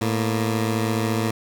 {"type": "tone pair together", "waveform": "15% pulse", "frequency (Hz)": [110.6, 235.6], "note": ["A2", "A#3"], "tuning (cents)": [9, 19], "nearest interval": "octave + minor second", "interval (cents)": 1310, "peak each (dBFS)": [-15, -22], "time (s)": [0.01, 1.31], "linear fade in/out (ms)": 5, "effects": []}